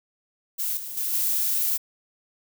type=noise with level steps; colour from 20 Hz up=violet; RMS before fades=-27 / -35 / -27 / -24 dBFS; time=0.58-1.78 s; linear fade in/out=20 ms; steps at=0.77 / 0.97 / 1.13 s; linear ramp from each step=2 ms; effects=none